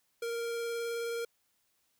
square tone with vibrato, 466.2 Hz, A#4, in tune, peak -34 dBFS, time 0.22-1.25 s, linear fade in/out 5 ms, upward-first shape triangle, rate 19 Hz, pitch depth 13 cents each way, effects white hiss -75 dBFS RMS until 1.99 s

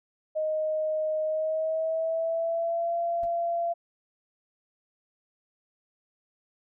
sine tone with pitch glide, 622.3 to 682.6 Hz, D#5 to F5, 0 to -40 cents, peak -25 dBFS, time 0.35-3.74 s, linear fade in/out 20 ms, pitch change +160 cents, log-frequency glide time 1.24-2.97 s
brown noise with exponential decay, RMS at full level -36 dBFS, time 3.23-3.3 s, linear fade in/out 2 ms, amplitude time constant 15 ms
effects none

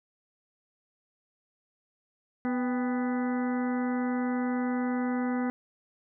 harmonic tone with a mistuned harmonic, 248.1 Hz, B3, 8 cents sharp, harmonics 1 / 2 / 3 / 4 / 5 / 6 / 7 / 8, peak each -27 / -37 / -38 / -44 / -43 / -43 / -48 / -45 dBFS, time 2.45-5.5 s, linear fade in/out 0 ms, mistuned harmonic 3, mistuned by +79 cents, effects none

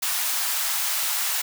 white high-pass noise, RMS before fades -25 dBFS, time 0.02-1.42 s, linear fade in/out 10 ms, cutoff 730 Hz, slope 24 dB/octave, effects none

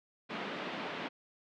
pink band-pass noise, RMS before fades -40 dBFS, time 0.29-1.09 s, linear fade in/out 20 ms, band 200 to 3400 Hz, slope 24 dB/octave, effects none

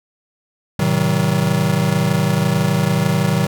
square chord, A diminished seventh, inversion none, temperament just, 110 / 132 / 158.4 / 190.08 Hz, A2 / C3 / Eb3 / Gb3, 0 / +16 / +31 / +47 cents, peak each -24 / -22 / -19 / -20 dBFS, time 0.79-3.47 s, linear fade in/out 5 ms, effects none

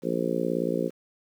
harmonic tone, 58.27 Hz, A#1, in tune, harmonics 3 / 4 / 5 / 6 / 7 / 8 / 9, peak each -32 / -32 / -32 / -32 / -32 / -32 / -32 dBFS, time 0.02-0.91 s, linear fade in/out 50 ms, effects 9-bit

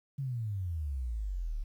sine exponential sweep, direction down, 142.4 to 34.65 Hz, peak -32 dBFS, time 0.18-1.64 s, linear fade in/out 10 ms, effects 11-bit

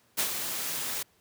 white noise with ADSR envelope, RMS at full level -26 dBFS, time 0.17-1.03 s, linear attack 22 ms, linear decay 88 ms, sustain -7 dB, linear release 7 ms, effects pink hiss -65 dBFS RMS until 1.2 s + high-pass 100 Hz 12 dB/octave

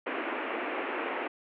pink band-pass noise, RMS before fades -34 dBFS, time 0.06-1.28 s, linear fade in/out 10 ms, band 270 to 2700 Hz, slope 48 dB/octave, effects none

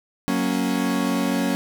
40% pulse chord, F# major, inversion none, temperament equal, 185 / 233.1 / 277.2 Hz, F#3 / A#3 / C#4, 0 / 0 / 0 cents, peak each -25 / -24 / -23 dBFS, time 0.28-1.55 s, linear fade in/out 0 ms, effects none

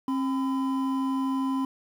triangle tone pair together, 267.5 / 1010 Hz, C4 / B5, +38 / +39 cents, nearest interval octave + major seventh, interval 2301 cents, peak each -23 / -31 dBFS, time 0.08-1.65 s, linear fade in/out 2 ms, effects 9-bit

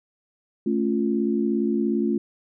sine chord, A augmented, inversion none, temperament equal, 220 / 277.2 / 349.2 Hz, A3 / C#4 / E#4, 0 / 0 / 0 cents, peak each -23 / -26 / -25 dBFS, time 0.66-2.18 s, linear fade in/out 5 ms, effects none

